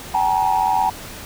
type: tone cluster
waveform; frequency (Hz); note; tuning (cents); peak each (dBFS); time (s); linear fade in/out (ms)
sine; 764 / 847 / 943; G5 / G#5 / A#5; -45 / +34 / +20; -19; 0.14-0.9; 5
effects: tanh soft clip ceiling -7 dBFS + pink hiss -35 dBFS RMS until 1.25 s